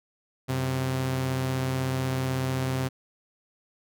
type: tone pair together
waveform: sawtooth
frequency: 92.5 / 130.71 Hz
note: F#2 / C3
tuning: 0 / -1 cents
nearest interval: tritone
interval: 599 cents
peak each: -32 / -22 dBFS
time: 0.48-2.89 s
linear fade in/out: 20 ms
effects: none